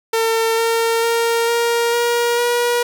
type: tone with pitch steps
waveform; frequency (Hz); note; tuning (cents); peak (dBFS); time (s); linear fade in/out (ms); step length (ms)
sawtooth; 452.2 / 457.7 / 463.3 / 469 / 474.7 / 480.5; A4 / A#4 / A#4 / A#4 / A#4 / B4; +47 / -32 / -11 / +11 / +31 / -48; -11; 0.13-2.83; 5; 450
effects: none